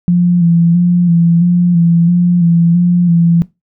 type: tone with vibrato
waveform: sine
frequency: 172.4 Hz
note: F3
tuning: 22 cents flat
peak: -6 dBFS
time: 0.08-3.42 s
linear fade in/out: 0 ms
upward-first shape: square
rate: 1.5 Hz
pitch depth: 34 cents each way
effects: noise-tail reverb RT60 0.2 s tail -19 dB re dry